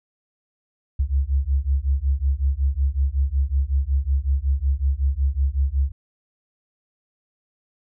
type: beating tone pair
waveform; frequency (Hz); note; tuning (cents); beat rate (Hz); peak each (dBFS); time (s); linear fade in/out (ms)
sine; 66 / 71.4; C2 / D2; +16 / -48; 5.4; -21; 0.99-5.92; 10
effects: none